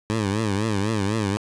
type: tone with vibrato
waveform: 15% pulse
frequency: 104.6 Hz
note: G#2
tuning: 13 cents sharp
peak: -15 dBFS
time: 0.1-1.37 s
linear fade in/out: 0 ms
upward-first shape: triangle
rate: 4 Hz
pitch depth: 160 cents each way
effects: resampled to 22050 Hz + 9-bit